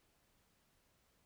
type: silence
effects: pink hiss -75 dBFS RMS until 1.25 s